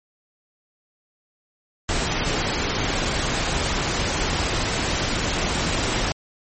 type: noise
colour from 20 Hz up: pink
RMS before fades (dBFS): -23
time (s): 1.89-6.12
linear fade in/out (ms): 0
effects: MP3 32 kbps